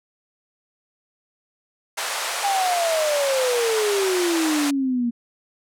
pink band-pass noise, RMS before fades -27 dBFS, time 1.97-4.71 s, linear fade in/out 10 ms, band 600 to 11000 Hz, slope 24 dB/octave
sine exponential sweep, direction down, 817 to 233.1 Hz, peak -19 dBFS, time 2.43-5.11 s, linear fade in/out 20 ms
effects none

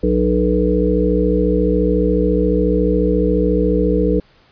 harmonic tone with a mistuned harmonic, 60.6 Hz, B1, 32 cents flat, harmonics 1 / 3 / 5 / 7 / 8, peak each -19 / -19 / -19 / -19 / -19 dBFS, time 0.03-4.2 s, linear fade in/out 5 ms, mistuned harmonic 7, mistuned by +26 cents, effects pink hiss -52 dBFS RMS until 4.51 s + resampled to 11025 Hz

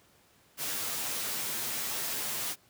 white noise with comb filter, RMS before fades -34 dBFS, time 0.57-2.56 s, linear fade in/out 50 ms, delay 11 ms, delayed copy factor -0.55, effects pink hiss -63 dBFS RMS until 2.69 s + high-pass 80 Hz 12 dB/octave

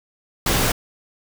pink noise, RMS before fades -19 dBFS, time 0.46-0.72 s, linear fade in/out 5 ms, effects none

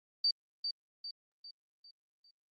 sine tone with echo, 4622 Hz, D8, 28 cents flat, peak -26 dBFS, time 0.24-0.31 s, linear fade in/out 5 ms, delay 400 ms, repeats 5, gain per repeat -7 dB, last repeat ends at 2.31 s, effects Opus 24 kbps

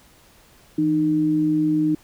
sine tone pair together, 162.68 / 307.1 Hz, E3 / D#4, -23 / -23 cents, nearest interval major seventh, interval 1100 cents, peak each -26 / -17 dBFS, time 0.78-1.95 s, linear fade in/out 5 ms, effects pink hiss -53 dBFS RMS until 2.03 s

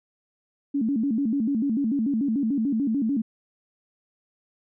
sine tone with vibrato, 250 Hz, B3, 21 cents sharp, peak -21 dBFS, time 0.74-3.22 s, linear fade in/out 10 ms, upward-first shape square, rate 6.8 Hz, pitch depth 210 cents each way, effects none

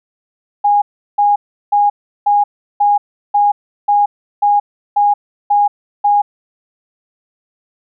sine tone bursts, 821 Hz, G#5, 20 cents flat, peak -8 dBFS, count 11, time 0.64-6.22 s, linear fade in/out 10 ms, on 180 ms, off 360 ms, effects none

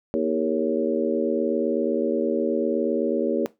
harmonic tone with a mistuned harmonic, 79.2 Hz, D#2, 31 cents sharp, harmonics 3 / 4 / 5 / 6 / 7, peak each -27 / -27 / -27 / -27 / -27 dBFS, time 0.14-3.46 s, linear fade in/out 0 ms, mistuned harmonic 6, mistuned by -41 cents, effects noise-tail reverb RT60 0.2 s tail -18 dB re dry

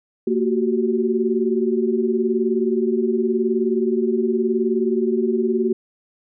sine tone cluster, 229 / 366 / 385.1 Hz, A#3 / F#4 / G4, -31 / -19 / -31 cents, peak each -21 / -21 / -22 dBFS, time 0.27-5.73 s, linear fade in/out 5 ms, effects none

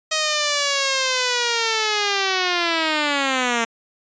5% pulse linear sweep, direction down, 630 to 226.7 Hz, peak -7 dBFS, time 0.11-3.65 s, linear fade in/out 10 ms, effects resampled to 16000 Hz

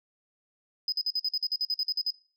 sine tone bursts, 5020 Hz, D#8, 15 cents sharp, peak -24 dBFS, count 14, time 0.88-2.105 s, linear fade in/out 2 ms, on 42 ms, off 49 ms, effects noise-tail reverb RT60 0.4 s tail -19 dB re dry + tanh soft clip ceiling -22 dBFS

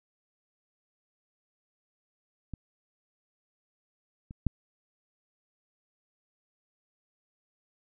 clicks, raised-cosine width 5 ms, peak -25 / -30 / -13 dBFS, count 3, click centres 2.537 / 4.309 / 4.467 s, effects none

